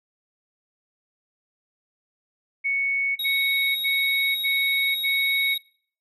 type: tone bursts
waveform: sine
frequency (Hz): 2217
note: C#7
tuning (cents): 0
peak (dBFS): -21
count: 5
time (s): 2.64-5.552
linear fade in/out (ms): 20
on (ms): 520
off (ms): 78
type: tone with vibrato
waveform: square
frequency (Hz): 3787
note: A#7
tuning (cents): +27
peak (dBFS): -26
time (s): 3.19-5.58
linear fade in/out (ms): 5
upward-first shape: sine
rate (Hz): 19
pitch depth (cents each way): 8
effects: noise-tail reverb RT60 0.5 s tail -23 dB re dry